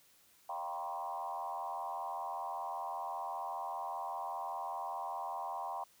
sine tone with frequency modulation, 870 Hz, A5, 20 cents flat, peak -37 dBFS, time 0.49-5.84 s, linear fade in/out 5 ms, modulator 85.1 Hz, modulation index 2.4, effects white hiss -66 dBFS RMS until 6 s

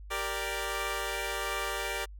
10% pulse chord, G minor, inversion none, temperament equal, 392 / 466.2 / 587.3 Hz, G4 / Bb4 / D5, 0 / 0 / 0 cents, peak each -28 dBFS, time 0.1-2.06 s, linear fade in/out 20 ms, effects added 50 Hz sine -43 dBFS peak until 2.19 s

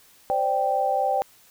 sine chord, C suspended second, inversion none, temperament equal, 523.3 / 587.3 / 784 Hz, C5 / D5 / G5, 0 / 0 / 0 cents, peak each -27 / -27 / -22 dBFS, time 0.3-1.22 s, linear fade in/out 0 ms, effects white hiss -55 dBFS RMS until 1.5 s

